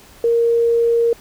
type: tone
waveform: sine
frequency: 466.2 Hz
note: A#4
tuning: in tune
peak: -12 dBFS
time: 0.24-1.13 s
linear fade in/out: 2 ms
effects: pink hiss -45 dBFS RMS until 1.2 s